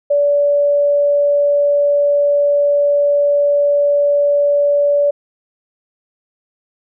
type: tone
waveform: sine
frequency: 576 Hz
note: D5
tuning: 34 cents flat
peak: -10 dBFS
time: 0.1-5.11 s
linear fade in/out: 10 ms
effects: none